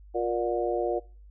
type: harmonic tone with a mistuned harmonic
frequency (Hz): 118.1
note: A#2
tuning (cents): +23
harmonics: 3 / 4 / 5 / 6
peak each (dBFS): -29 / -30 / -31 / -32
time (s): 0.14-1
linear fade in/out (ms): 20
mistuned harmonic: 6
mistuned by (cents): +33
effects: noise-tail reverb RT60 0.4 s tail -23 dB re dry + added 50 Hz sine -47 dBFS peak until 1.3 s